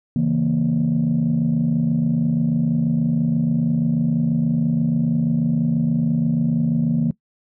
sine chord, A# diminished, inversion first, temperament equal, 138.59 / 164.81 / 233.1 Hz, C#3 / E3 / A#3, 0 / 0 / 0 cents, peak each -23 / -19 / -18 dBFS, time 0.16-7.11 s, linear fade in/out 2 ms, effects noise-tail reverb RT60 0.1 s tail -21 dB re dry + tanh soft clip ceiling -11 dBFS

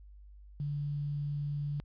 sine tone with quantisation, 145.2 Hz, D3, 19 cents flat, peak -32 dBFS, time 0.6-1.8 s, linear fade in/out 0 ms, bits 10, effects added 50 Hz sine -50 dBFS peak until 1.84 s + resampled to 11025 Hz

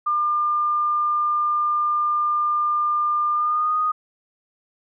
sine tone with pitch glide, 1200 to 1239.5 Hz, D6 to D#6, +37 to -7 cents, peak -18 dBFS, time 0.06-3.92 s, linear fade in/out 10 ms, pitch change +56 cents, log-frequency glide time 3.33-3.77 s, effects none

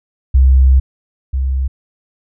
sine tone pair in turn, 65.6 / 66.09 Hz, C2 / C2, +5 / +18 cents, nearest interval unison, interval 13 cents, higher second, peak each -5 / -13 dBFS, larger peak first, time 0.34-0.8 / 1.33-1.68 s, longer first, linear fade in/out 10 ms, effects none

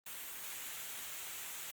white noise with comb filter, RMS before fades -45 dBFS, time 0.06-1.71 s, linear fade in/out 5 ms, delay 0.2 ms, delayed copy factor -0.5, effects Opus 32 kbps

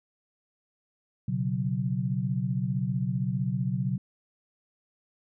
sine chord, B suspended second, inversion none, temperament just, 123.47 / 138.9 / 185.21 Hz, B2 / C#3 / F#3, 0 / +4 / +2 cents, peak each -30 dBFS, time 1.28-3.98 s, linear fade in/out 5 ms, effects none

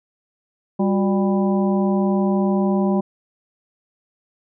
harmonic tone with a mistuned harmonic, 197.4 Hz, G3, 12 cents sharp, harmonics 1 / 2 / 3 / 4 / 5, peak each -17 / -23 / -27 / -29 / -31 dBFS, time 0.79-3.01 s, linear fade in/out 10 ms, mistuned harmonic 2, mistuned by -140 cents, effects none

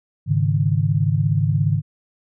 sine chord, Ab suspended fourth, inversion none, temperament equal, 103.83 / 138.59 / 155.56 Hz, Ab2 / Db3 / Eb3, 0 / 0 / 0 cents, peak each -20 dBFS, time 0.26-1.82 s, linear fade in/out 50 ms, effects none

